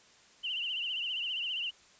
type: tone with vibrato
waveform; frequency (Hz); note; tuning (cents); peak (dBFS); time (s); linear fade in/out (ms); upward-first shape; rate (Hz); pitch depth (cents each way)
sine; 2907; F#7; -31; -32; 0.43-1.71; 20; triangle; 15; 130
effects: white hiss -60 dBFS RMS until 1.99 s + resampled to 16000 Hz